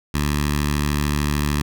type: tone with notch filter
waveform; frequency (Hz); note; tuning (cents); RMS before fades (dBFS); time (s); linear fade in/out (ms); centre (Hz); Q
10% pulse; 73.42; D2; 0; -21; 0.14-1.62; 5; 500; 0.63
effects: none